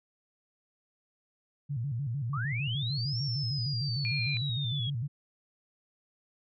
sine tone with vibrato, 128.8 Hz, C3, 27 cents flat, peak -30 dBFS, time 1.69-5.08 s, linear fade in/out 20 ms, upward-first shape square, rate 6.6 Hz, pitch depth 180 cents each way
sine linear two-way sweep, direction up then down, 1098 to 5530 to 3276 Hz, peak -34 dBFS, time 2.33-4.9 s, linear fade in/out 5 ms, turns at 3.2 s
sine tone, 2400 Hz, D7, 37 cents sharp, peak -32 dBFS, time 4.05-4.37 s, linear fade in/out 0 ms
effects none

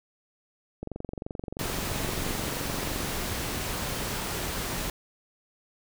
click train, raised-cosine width 2 ms, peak -21 dBFS, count 52, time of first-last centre 0.83-3.047 s, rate 23 Hz
pink noise, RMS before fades -32 dBFS, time 1.59-4.9 s, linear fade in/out 2 ms
effects none

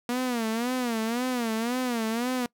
sawtooth tone with vibrato, 237.6 Hz, A#3, 33 cents sharp, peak -22 dBFS, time 0.09-2.46 s, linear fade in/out 2 ms, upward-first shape sine, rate 1.9 Hz, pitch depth 130 cents each way, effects noise-tail reverb RT60 0.1 s tail -23 dB re dry

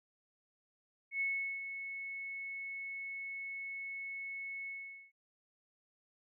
sine tone with ADSR envelope, 2200 Hz, C#7, 14 cents flat, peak -31 dBFS, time 1.11-5.12 s, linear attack 95 ms, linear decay 400 ms, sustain -9 dB, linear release 440 ms, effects none

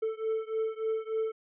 triangle beating tone pair, 440.7 / 444.1 Hz, A4 / A4, +3 / +16 cents, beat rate 3.4 Hz, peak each -30 / -31 dBFS, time 0.02-1.32 s, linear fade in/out 10 ms, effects resampled to 8000 Hz

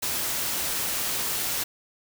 white noise, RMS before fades -28 dBFS, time 0.02-1.64 s, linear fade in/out 10 ms, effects none

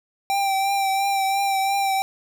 square tone with vibrato, 784 Hz, G5, in tune, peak -20 dBFS, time 0.3-2.02 s, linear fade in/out 0 ms, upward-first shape triangle, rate 2.9 Hz, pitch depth 32 cents each way, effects none

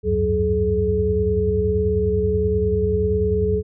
sine tone cluster, 73 / 91.5 / 101.8 / 184.2 / 426.1 Hz, D2 / F#2 / G#2 / F#3 / G#4, -10 / -19 / -34 / -7 / +44 cents, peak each -24 / -25 / -28 / -26 / -19 dBFS, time 0.03-3.63 s, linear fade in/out 50 ms, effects none

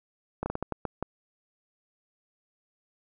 slowing click train, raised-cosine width 1 ms, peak -16 dBFS, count 8, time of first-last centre 0.43-1.026 s, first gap 30 ms, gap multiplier 1.34, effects none

